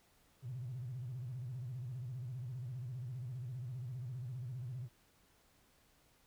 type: tone with vibrato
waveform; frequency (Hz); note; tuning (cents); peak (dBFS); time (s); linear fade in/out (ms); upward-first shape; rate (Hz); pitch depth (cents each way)
triangle; 124.8; B2; +19; -37; 0.42-4.89; 50; square; 15; 120
effects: tanh soft clip ceiling -38 dBFS + pink hiss -70 dBFS RMS until 6.26 s